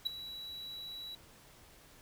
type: tone with ADSR envelope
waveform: triangle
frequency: 3915 Hz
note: B7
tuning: 16 cents flat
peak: -26 dBFS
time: 0.05-1.15 s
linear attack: 17 ms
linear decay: 7 ms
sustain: -15 dB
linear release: 3 ms
effects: pink hiss -59 dBFS RMS until 2.01 s